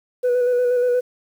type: tone with vibrato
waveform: sine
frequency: 492.8 Hz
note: B4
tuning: 4 cents flat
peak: -13 dBFS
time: 0.23-1.01 s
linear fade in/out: 20 ms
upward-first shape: square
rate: 8.4 Hz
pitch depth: 20 cents each way
effects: tanh soft clip ceiling -14 dBFS + 8-bit